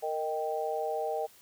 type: chord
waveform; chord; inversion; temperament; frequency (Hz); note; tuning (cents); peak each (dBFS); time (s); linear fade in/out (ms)
sine; Eb major; second; equal with one note detuned; 462.1 / 622.3 / 784; Bb4 / Eb5 / G5; -15 / 0 / 0; -34; 0.02-1.27; 20
effects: white hiss -58 dBFS RMS until 1.41 s